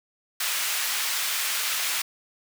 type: high-pass noise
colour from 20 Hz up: pink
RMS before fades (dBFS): -27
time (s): 0.4-2.02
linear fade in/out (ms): 5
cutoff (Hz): 1700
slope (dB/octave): 12
effects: none